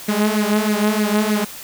sawtooth tone with flanger, 211.2 Hz, G#3, 29 cents sharp, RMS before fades -18 dBFS, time 0.08-1.45 s, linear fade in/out 10 ms, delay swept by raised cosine 0.44 to 4.84 ms, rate 3.2 Hz, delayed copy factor +0.75, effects white hiss -35 dBFS RMS until 1.63 s

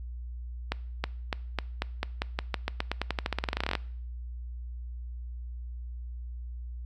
accelerating click train, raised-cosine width 0.3 ms, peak -12 dBFS, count 29, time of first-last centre 0.72-3.753 s, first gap 320 ms, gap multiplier 0.9, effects noise-tail reverb RT60 0.6 s tail -22 dB re dry + added 60 Hz sine -36 dBFS peak until 6.85 s

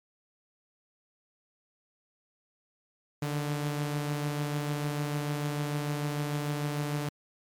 sawtooth beating tone pair, 146.3 / 153 Hz, D3 / D#3, -6 / -29 cents, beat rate 6.7 Hz, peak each -26 / -35 dBFS, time 3.22-7.09 s, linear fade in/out 5 ms, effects MP3 96 kbps

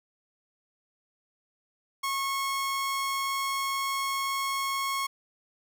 sawtooth tone, 1093 Hz, C#6, 25 cents flat, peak -24 dBFS, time 2.03-5.07 s, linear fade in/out 10 ms, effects none

